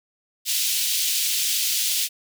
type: high-pass noise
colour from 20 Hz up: pink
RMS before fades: -23 dBFS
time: 0.45-2.09 s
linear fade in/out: 50 ms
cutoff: 3000 Hz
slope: 24 dB/octave
effects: none